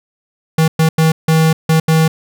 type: tone bursts at uneven times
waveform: square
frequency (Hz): 160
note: D#3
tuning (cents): +49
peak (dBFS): -9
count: 6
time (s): 0.58-0.68 / 0.79-0.89 / 0.98-1.12 / 1.28-1.53 / 1.69-1.8 / 1.88-2.08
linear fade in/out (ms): 5
effects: none